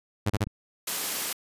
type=tone bursts; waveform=sawtooth; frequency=103.83 Hz; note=G#2; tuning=in tune; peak=-18 dBFS; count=3; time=0.26-0.444 s; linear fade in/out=10 ms; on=40 ms; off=32 ms
type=clicks; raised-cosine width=5 ms; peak=-23 dBFS; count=2; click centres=0.357 / 0.47 s
type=high-pass noise; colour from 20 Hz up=white; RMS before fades=-30 dBFS; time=0.87-1.33 s; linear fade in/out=5 ms; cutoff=170 Hz; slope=12 dB/octave
effects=resampled to 32000 Hz